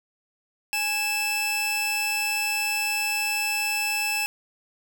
sawtooth tone pair together, 825.8 / 2637 Hz, G#5 / E7, -10 / 0 cents, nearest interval octave + minor sixth, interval 2010 cents, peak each -28 / -21 dBFS, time 0.73-4.26 s, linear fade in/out 0 ms, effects none

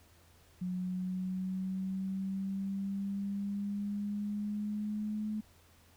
sine linear sweep, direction up, 181.1 to 214.2 Hz, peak -33 dBFS, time 0.61-5.41 s, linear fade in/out 10 ms, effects added 84 Hz sine -63 dBFS peak until 5.96 s + pink hiss -64 dBFS RMS until 5.96 s

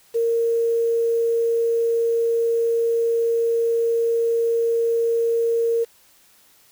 sine tone with quantisation, 462.4 Hz, A#4, 14 cents flat, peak -17 dBFS, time 0.14-5.85 s, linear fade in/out 20 ms, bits 7, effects white hiss -55 dBFS RMS until 6.71 s

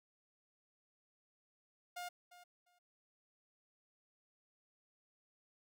sawtooth tone with echo, 710 Hz, F5, 28 cents sharp, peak -39 dBFS, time 1.96-2.09 s, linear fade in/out 10 ms, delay 350 ms, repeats 2, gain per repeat -15 dB, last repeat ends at 2.79 s, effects none

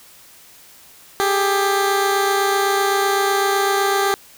15% pulse tone pair together, 395.3 / 423.2 Hz, G4 / G#4, +15 / +33 cents, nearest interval minor second, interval 118 cents, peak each -10 / -19 dBFS, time 1.2-4.14 s, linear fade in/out 0 ms, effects white hiss -46 dBFS RMS until 4.37 s

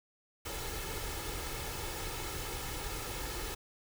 pink noise with comb filter, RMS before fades -39 dBFS, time 0.45-3.55 s, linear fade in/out 10 ms, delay 2.3 ms, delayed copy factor +0.6, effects none

